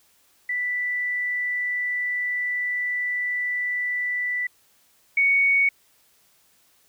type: tone pair in turn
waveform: sine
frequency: 1975.5 / 2229 Hz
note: B6 / C#7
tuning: 0 / +9 cents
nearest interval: major second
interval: 209 cents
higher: second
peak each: -23 / -16 dBFS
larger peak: second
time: 0.49-4.47 / 5.17-5.69 s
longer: first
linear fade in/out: 5 ms
effects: white hiss -61 dBFS RMS until 6.88 s

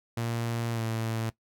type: tone with pitch glide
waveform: sawtooth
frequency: 116.54 to 112.57 Hz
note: A#2 to A2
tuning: 0 to +40 cents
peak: -25 dBFS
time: 0.17-1.3 s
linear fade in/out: 5 ms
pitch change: -60 cents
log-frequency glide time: 0.72-0.83 s
effects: noise-tail reverb RT60 0.1 s tail -18 dB re dry

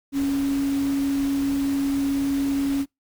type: tone in noise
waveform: sine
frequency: 277.2 Hz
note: C#4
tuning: in tune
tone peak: -20 dBFS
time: 0.12-2.86 s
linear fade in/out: 50 ms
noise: pink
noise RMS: -37 dBFS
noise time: 0.12-2.86 s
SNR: +14 dB
effects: noise-tail reverb RT60 0.2 s tail -26 dB re dry

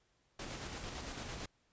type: noise with tremolo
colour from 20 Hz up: pink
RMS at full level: -43 dBFS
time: 0.39-1.46 s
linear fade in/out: 5 ms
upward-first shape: square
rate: 8.9 Hz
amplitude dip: 30%
effects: pink hiss -75 dBFS RMS until 1.72 s + resampled to 16000 Hz

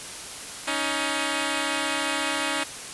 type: tone pair together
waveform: 5% pulse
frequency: 280 / 314.3 Hz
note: C#4 / D#4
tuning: +18 / +18 cents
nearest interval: major second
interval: 200 cents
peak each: -16 dBFS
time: 0.67-2.64 s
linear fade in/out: 10 ms
effects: white hiss -37 dBFS RMS until 2.93 s + resampled to 24000 Hz

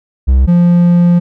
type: tone pair in turn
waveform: triangle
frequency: 65.4 / 174.25 Hz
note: C2 / F3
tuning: 0 / -4 cents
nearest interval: octave + perfect fourth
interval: 1696 cents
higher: second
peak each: -3 dBFS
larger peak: neither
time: 0.27-0.47 / 0.47-1.2 s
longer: second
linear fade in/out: 20 ms
effects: none

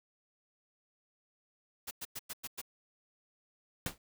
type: noise bursts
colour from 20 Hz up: white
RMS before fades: -41 dBFS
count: 6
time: 1.87-2.616 s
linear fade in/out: 10 ms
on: 41 ms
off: 100 ms
type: noise with exponential decay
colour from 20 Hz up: pink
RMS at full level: -31 dBFS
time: 3.86-3.98 s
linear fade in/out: 2 ms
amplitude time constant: 24 ms
effects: none

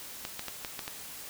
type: clicks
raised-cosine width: 0.2 ms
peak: -18 dBFS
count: 6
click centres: 0.251 / 0.394 / 0.483 / 0.648 / 0.792 / 0.879 s
effects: white hiss -44 dBFS RMS until 1.29 s

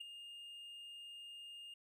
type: tone with ADSR envelope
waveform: triangle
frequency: 2827 Hz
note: F7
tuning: 20 cents sharp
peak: -39 dBFS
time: 0-1.74 s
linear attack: 13 ms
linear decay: 5 ms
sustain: -9 dB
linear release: 4 ms
effects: none

